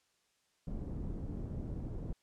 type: low-pass noise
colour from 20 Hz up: pink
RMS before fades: -40 dBFS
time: 0.67-2.13 s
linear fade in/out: 5 ms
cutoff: 290 Hz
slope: 12 dB/octave
effects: white hiss -75 dBFS RMS until 2.22 s + low-pass 8000 Hz 12 dB/octave